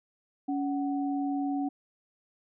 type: tone pair together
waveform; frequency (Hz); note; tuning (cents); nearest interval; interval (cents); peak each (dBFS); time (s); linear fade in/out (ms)
sine; 281.1 / 745; C#4 / F#5; +24 / +12; octave + perfect fourth; 1688; -28 / -35; 0.48-1.69; 10
effects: none